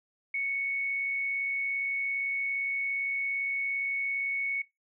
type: tone with amplitude modulation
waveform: sine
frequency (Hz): 2217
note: C#7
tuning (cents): 0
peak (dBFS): -27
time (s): 0.34-4.62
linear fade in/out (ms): 5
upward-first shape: sine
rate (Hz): 97.5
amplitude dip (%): 25
effects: noise-tail reverb RT60 0.2 s tail -21 dB re dry